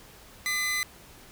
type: tone pair together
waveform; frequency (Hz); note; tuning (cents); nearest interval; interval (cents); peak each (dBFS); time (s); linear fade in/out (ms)
sawtooth; 1200 / 2020; D6 / B6; +37 / +39; major sixth; 902; -34 / -23; 0.46-0.83; 0
effects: pink hiss -51 dBFS RMS until 1.31 s